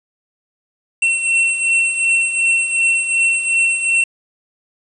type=beating tone pair; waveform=square; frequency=2707 / 2709.7 Hz; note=E7 / E7; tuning=+45 / +47 cents; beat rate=2.7 Hz; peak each=-22 / -15 dBFS; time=1.02-4.04 s; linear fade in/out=5 ms; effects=resampled to 24000 Hz + 7-bit